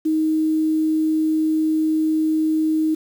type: tone with quantisation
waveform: sine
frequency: 314 Hz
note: D#4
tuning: 16 cents sharp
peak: -16 dBFS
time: 0.05-2.95 s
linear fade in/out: 10 ms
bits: 7
effects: none